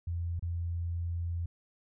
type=tone with dropouts; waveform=sine; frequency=85.4 Hz; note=F2; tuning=38 cents flat; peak=-31 dBFS; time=0.07-1.46 s; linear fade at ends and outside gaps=5 ms; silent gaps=0.395-0.424 s; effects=none